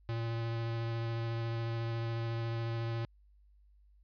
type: tone with vibrato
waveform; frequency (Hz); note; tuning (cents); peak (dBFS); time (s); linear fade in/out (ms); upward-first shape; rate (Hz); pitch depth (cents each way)
square; 115.3; A#2; -19; -34; 0.09-3.05; 0; sine; 14; 11
effects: added 50 Hz sine -60 dBFS peak until 4.03 s + resampled to 11025 Hz